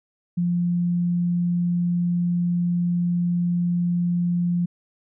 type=tone; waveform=sine; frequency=174.61 Hz; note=F3; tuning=in tune; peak=-19 dBFS; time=0.37-4.66 s; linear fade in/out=10 ms; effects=none